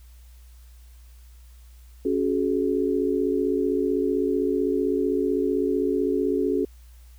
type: chord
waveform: sine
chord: C# suspended fourth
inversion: none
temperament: equal with one note detuned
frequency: 277.2 / 370 / 425.7 Hz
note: C#4 / F#4 / G#4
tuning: 0 / 0 / +43 cents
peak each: -25 dBFS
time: 2.05-6.65 s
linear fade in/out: 5 ms
effects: added 60 Hz sine -45 dBFS peak until 7.18 s + white hiss -60 dBFS RMS until 7.18 s